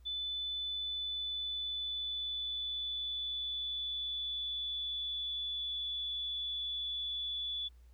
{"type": "tone with pitch glide", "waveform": "sine", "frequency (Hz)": [3500, 3446], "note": ["A7", "A7"], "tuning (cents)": [-10, -37], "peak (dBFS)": -35, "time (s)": [0.05, 7.69], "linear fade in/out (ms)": 20, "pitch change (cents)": -27, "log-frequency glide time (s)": [0.57, 5.87], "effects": ["added 60 Hz sine -55 dBFS peak until 7.93 s", "pink hiss -74 dBFS RMS until 7.93 s"]}